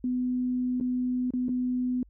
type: tone with dropouts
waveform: sine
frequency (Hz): 250.6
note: B3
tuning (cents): +25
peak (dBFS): -25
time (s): 0.04-2.03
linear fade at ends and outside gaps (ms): 2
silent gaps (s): 0.801-0.809 / 1.306-1.336 / 1.484-1.491
effects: added 50 Hz sine -53 dBFS peak until 2.09 s